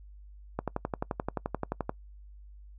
click train, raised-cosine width 1 ms, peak -16 dBFS, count 16, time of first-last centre 0.59-1.894 s, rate 11.5 Hz, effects noise-tail reverb RT60 0.1 s tail -24 dB re dry + added 50 Hz sine -47 dBFS peak until 2.78 s

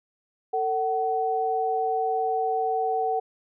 sine tone pair together, 448.7 / 753.6 Hz, A4 / F#5, +34 / +32 cents, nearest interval major sixth, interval 898 cents, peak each -27 / -24 dBFS, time 0.53-3.2 s, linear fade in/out 10 ms, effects none

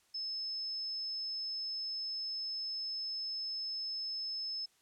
sine tone, 5220 Hz, E8, 18 cents flat, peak -36 dBFS, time 0.14-4.66 s, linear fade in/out 10 ms, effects white hiss -70 dBFS RMS until 4.81 s + low-pass 10000 Hz 12 dB/octave

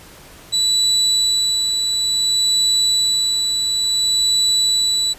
35% pulse tone with tremolo, 3951 Hz, B7, in tune, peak -11 dBFS, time 0.52-5.14 s, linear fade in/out 20 ms, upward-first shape sine, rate 0.57 Hz, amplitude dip 35%, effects pink hiss -42 dBFS RMS until 5.18 s + resampled to 32000 Hz

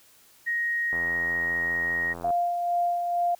sine tone, 1878 Hz, A#6, 12 cents sharp, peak -24 dBFS, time 0.46-2.14 s, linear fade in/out 20 ms
click train, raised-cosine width 1 ms, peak -24 dBFS, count 118, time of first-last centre 0.93-2.305 s, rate 85.1 Hz
sine tone with tremolo, 698.5 Hz, F5, in tune, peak -21 dBFS, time 2.24-3.35 s, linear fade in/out 5 ms, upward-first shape sine, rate 2.2 Hz, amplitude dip 40%
effects white hiss -57 dBFS RMS until 3.39 s

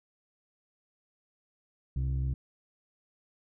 sine tone pair together, 65.41 / 130.82 Hz, C2 / C3, 0 / 0 cents, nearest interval octave, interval 1200 cents, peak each -27 / -29 dBFS, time 1.96-2.34 s, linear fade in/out 5 ms, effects tanh soft clip ceiling -25 dBFS

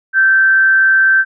sine tone with frequency modulation, 1556 Hz, G6, 13 cents flat, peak -7 dBFS, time 0.13-1.25 s, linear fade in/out 50 ms, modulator 190 Hz, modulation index 0.2, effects none

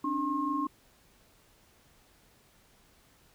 sine tone cluster, 271.3 / 296.6 / 1072 Hz, C#4 / D4 / C6, -37 / +17 / +42 cents, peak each -36 / -32 / -31 dBFS, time 0.04-0.67 s, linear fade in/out 5 ms, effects pink hiss -63 dBFS RMS until 3.34 s

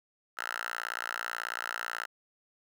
5% pulse tone with high-pass filter, 58.27 Hz, A#1, in tune, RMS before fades -37 dBFS, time 0.37-2.06 s, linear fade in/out 10 ms, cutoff 1300 Hz, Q 6.7, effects none

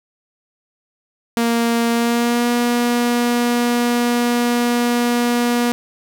sawtooth tone with pitch glide, 233.1 to 240.3 Hz, A#3 to B3, 0 to -47 cents, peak -11 dBFS, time 1.37-5.72 s, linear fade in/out 0 ms, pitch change +53 cents, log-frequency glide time 1.91-2.48 s, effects none

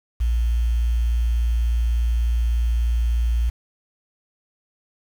sine tone with quantisation, 58.27 Hz, A#1, in tune, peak -17 dBFS, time 0.2-3.5 s, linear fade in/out 10 ms, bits 7, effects none

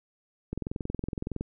click train, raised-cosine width 3 ms, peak -19 dBFS, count 20, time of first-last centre 0.53-1.41 s, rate 21.6 Hz, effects none

